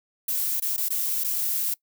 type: noise with dropouts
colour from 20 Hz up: violet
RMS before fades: -26 dBFS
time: 0.28-1.74 s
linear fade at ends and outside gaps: 5 ms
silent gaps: 0.6-0.621 / 0.765-0.777 / 0.886-0.903 / 1.239-1.244 s
effects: noise-tail reverb RT60 0.1 s tail -22 dB re dry